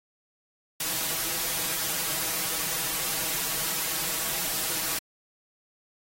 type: noise with comb filter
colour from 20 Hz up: white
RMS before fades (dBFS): -29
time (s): 0.8-4.99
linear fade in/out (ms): 5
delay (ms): 6.2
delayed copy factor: +1
effects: AAC 48 kbps